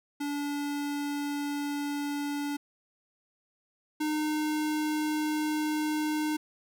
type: tone pair in turn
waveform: square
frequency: 288.3 / 305.4 Hz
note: D4 / D#4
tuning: -32 / -32 cents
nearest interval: minor second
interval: 100 cents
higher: second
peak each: -31 / -28 dBFS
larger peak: second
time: 0.2-2.57 / 4-6.37 s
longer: neither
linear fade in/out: 10 ms
effects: none